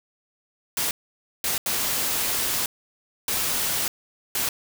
white noise bursts at uneven times, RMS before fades -25 dBFS, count 5, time 0.77-0.91 / 1.44-1.58 / 1.66-2.66 / 3.28-3.88 / 4.35-4.49 s, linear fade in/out 2 ms, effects none

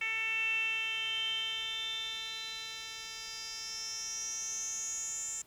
10% pulse tone with band-pass filter sweep, 445.4 Hz, A4, 21 cents sharp, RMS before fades -37 dBFS, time 0.01-5.42 s, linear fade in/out 5 ms, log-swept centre 2400 to 7400 Hz, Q 10, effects pink hiss -63 dBFS RMS until 5.46 s

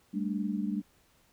sine chord, G suspended second, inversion none, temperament equal with one note detuned, 198.5 / 220 / 293.7 Hz, G3 / A3 / D4, +22 / 0 / 0 cents, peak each -32 / -34 / -36 dBFS, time 0.13-0.82 s, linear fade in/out 20 ms, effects pink hiss -66 dBFS RMS until 1.32 s

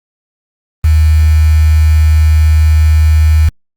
sine tone with quantisation, 77.78 Hz, D#2, in tune, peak -4 dBFS, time 0.84-3.49 s, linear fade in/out 5 ms, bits 4, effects Opus 32 kbps

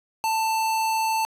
square tone, 887 Hz, A5, 14 cents sharp, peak -22 dBFS, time 0.24-1.25 s, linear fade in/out 0 ms, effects resampled to 32000 Hz + 8-bit

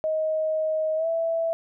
sine tone with pitch glide, 628 to 660 Hz, D#5 to E5, +16 to +2 cents, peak -22 dBFS, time 0.04-1.53 s, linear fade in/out 0 ms, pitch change +86 cents, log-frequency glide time 0.96-1.07 s, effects none

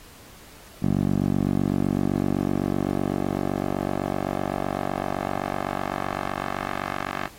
10% pulse tone with band-pass filter sweep, 47.86 Hz, G1, 41 cents flat, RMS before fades -26 dBFS, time 0.82-7.28 s, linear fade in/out 10 ms, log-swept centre 200 to 1400 Hz, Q 1.2, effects pink hiss -48 dBFS RMS until 7.38 s + AAC 48 kbps

